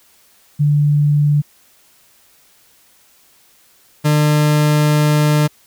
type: tone pair in turn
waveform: sine / 40% pulse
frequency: 146.83 / 150 Hz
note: D3 / D3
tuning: 0 / +37 cents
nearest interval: unison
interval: 37 cents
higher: second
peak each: -10 dBFS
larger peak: neither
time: 0.59-1.42 / 4.04-5.48 s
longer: second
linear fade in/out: 20 ms
effects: white hiss -52 dBFS RMS until 5.66 s